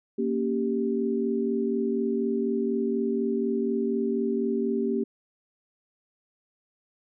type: chord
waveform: sine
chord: G diminished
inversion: first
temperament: equal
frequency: 233.1 / 277.2 / 392 Hz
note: Bb3 / Db4 / G4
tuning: 0 / 0 / 0 cents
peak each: -27 / -31 / -27 dBFS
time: 0.18-5.04 s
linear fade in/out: 10 ms
effects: none